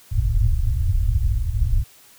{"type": "low-pass noise", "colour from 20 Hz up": "pink", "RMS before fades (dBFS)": -19, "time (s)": [0.11, 1.84], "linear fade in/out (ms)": 20, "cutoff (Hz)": 120, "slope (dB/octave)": 96, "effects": ["white hiss -50 dBFS RMS until 2.18 s"]}